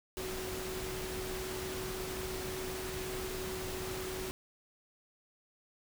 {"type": "tone in noise", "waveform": "sine", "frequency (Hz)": 373.3, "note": "F#4", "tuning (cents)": 15, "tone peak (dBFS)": -40, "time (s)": [0.17, 4.31], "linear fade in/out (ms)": 0, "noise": "pink", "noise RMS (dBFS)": -41, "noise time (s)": [0.17, 4.31], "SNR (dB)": -2, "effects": []}